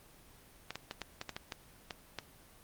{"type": "clicks", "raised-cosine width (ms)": 0.2, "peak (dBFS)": -21, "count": 10, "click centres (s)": [0.706, 0.756, 0.911, 1.017, 1.214, 1.293, 1.365, 1.522, 1.908, 2.187], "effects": ["pink hiss -59 dBFS RMS until 2.63 s", "Opus 24 kbps"]}